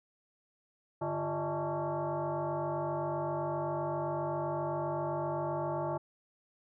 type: tone with frequency modulation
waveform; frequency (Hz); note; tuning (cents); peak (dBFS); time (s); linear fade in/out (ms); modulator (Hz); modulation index
sine; 146.83; D3; 0; -31; 1.01-5.98; 10; 246; 3.6
effects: none